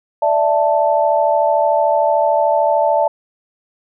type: chord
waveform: sine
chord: D suspended second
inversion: none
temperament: just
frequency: 587.3 / 660.7 / 881 Hz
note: D5 / E5 / A5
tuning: 0 / +4 / +2 cents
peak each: -16 dBFS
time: 0.22-3.08 s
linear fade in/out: 5 ms
effects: none